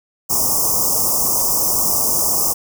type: band-stop noise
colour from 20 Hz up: white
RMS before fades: -17 dBFS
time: 0.29-2.54 s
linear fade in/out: 20 ms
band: 1200 to 5100 Hz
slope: 96 dB/octave
effects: none